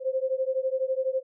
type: beating tone pair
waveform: sine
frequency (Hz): 519 / 531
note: C5 / C5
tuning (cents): -14 / +25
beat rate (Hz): 12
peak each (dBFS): -27 / -28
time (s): 0-1.23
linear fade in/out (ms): 50
effects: none